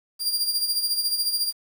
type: tone with tremolo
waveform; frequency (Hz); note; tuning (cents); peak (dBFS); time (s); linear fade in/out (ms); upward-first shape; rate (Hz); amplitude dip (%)
sawtooth; 4778; D8; +29; -17; 0.19-1.53; 50; sine; 14; 60
effects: 8-bit